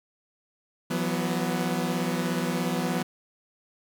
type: chord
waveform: sawtooth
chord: E suspended second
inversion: none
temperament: equal with one note detuned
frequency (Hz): 168.08 / 185 / 246.9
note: E3 / F#3 / B3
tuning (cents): +34 / 0 / 0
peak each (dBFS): -26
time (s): 0.9-3.03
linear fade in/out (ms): 10
effects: 9-bit